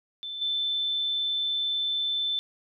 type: tone with level steps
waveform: sine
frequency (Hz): 3531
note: A7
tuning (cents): +5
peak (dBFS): -33 / -25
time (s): 0.23-2.39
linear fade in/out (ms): 0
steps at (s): 0.41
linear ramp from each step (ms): 10
effects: none